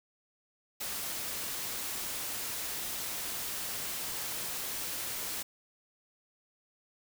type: noise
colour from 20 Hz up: white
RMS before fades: -37 dBFS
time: 0.8-5.43 s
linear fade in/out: 10 ms
effects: none